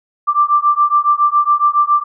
sine beating tone pair, 1174.7 / 1181.9 Hz, D6 / D6, 0 / +11 cents, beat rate 7.2 Hz, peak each -13 dBFS, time 0.27-2.04 s, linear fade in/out 20 ms, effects none

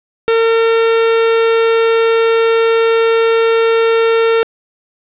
45% pulse tone, 454.9 Hz, A#4, 42 cents flat, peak -9 dBFS, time 0.28-4.43 s, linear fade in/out 0 ms, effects resampled to 8000 Hz + 7-bit

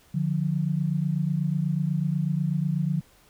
sine tone pair together, 148.7 / 176.84 Hz, D3 / F3, +22 / +22 cents, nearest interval minor third, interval 300 cents, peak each -25 / -26 dBFS, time 0.14-3.01 s, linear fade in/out 10 ms, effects pink hiss -58 dBFS RMS until 3.29 s

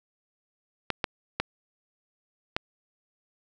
clicks, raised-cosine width 0.3 ms, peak -9 dBFS, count 4, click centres 0.903 / 1.042 / 1.4 / 2.565 s, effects none

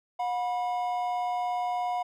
triangle tone pair together, 721.7 / 979 Hz, F#5 / B5, -43 / -15 cents, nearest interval perfect fourth, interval 528 cents, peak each -26 / -32 dBFS, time 0.19-2.03 s, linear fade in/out 10 ms, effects none

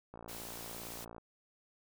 click train, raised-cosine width 1 ms, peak -34 dBFS, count 61, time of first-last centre 0.14-1.182 s, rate 57.6 Hz
white noise, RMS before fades -47 dBFS, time 0.28-1.05 s, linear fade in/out 10 ms
effects none

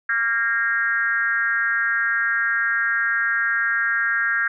sine tone with frequency modulation, 1620 Hz, G#6, 43 cents flat, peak -18 dBFS, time 0.09-4.48 s, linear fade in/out 5 ms, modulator 234 Hz, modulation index 1, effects none

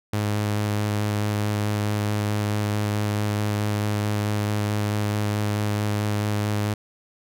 sawtooth tone with vibrato, 104.5 Hz, G#2, 11 cents sharp, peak -18 dBFS, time 0.13-6.74 s, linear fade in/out 5 ms, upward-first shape square, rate 4.6 Hz, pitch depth 9 cents each way, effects none

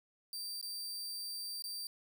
sawtooth tone with dropouts, 4676 Hz, D8, 8 cents flat, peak -37 dBFS, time 0.33-1.87 s, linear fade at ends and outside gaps 1 ms, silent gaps 0.613-0.627 / 1.622-1.64 s, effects none

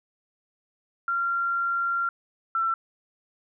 sine tone pair in turn, 1380 / 1343.8 Hz, F6 / E6, -21 / +33 cents, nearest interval unison, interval 46 cents, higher first, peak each -23 / -22 dBFS, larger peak second, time 1.08-2.09 / 2.55-2.74 s, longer first, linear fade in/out 2 ms, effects none

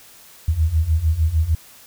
sine beating tone pair, 75.9 / 82.5 Hz, D#2 / E2, -42 / +2 cents, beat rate 6.6 Hz, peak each -20 / -17 dBFS, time 0.48-1.55 s, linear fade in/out 5 ms, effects white hiss -46 dBFS RMS until 1.86 s

